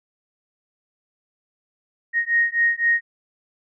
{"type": "beating tone pair", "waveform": "sine", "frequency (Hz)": [1864.7, 1868.6], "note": ["A#6", "A#6"], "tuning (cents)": [0, 4], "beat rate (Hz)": 3.9, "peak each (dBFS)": -20, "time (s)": [2.13, 3.01], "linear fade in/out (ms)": 50, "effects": []}